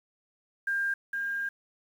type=tone pair in turn; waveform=sine; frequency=1600 / 1607.9 Hz; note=G6 / G6; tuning=+35 / +44 cents; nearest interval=unison; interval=9 cents; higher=second; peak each=-26 / -29 dBFS; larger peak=first; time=0.67-0.94 / 1.13-1.49 s; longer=second; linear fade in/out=5 ms; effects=9-bit